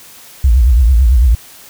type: tone with vibrato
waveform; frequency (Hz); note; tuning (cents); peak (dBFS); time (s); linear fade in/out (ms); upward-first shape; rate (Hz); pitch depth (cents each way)
sine; 61; B1; -21; -5; 0.44-1.35; 5; triangle; 9; 250
effects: white hiss -38 dBFS RMS until 1.69 s